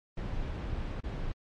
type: noise with dropouts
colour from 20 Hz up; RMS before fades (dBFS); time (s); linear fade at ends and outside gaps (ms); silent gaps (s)
brown; -35; 0.17-1.32; 5; 1.005-1.037
effects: low-pass 4000 Hz 12 dB/octave + AAC 48 kbps